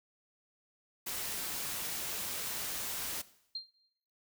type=noise; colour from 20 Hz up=white; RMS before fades=-38 dBFS; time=1.06-3.22 s; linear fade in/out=10 ms
type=tone with exponential decay; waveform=sine; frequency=4186 Hz; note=C8; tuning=in tune; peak=-33 dBFS; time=3.55-3.75 s; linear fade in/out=5 ms; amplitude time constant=42 ms
effects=noise-tail reverb RT60 0.8 s tail -18 dB re dry